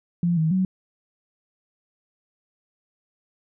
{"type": "tone with pitch steps", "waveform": "sine", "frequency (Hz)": [172.8, 159.1, 187.1], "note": ["F3", "D#3", "F#3"], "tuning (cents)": [-18, 39, 20], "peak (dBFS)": -18, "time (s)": [0.23, 0.65], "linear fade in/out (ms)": 2, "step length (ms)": 140, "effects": []}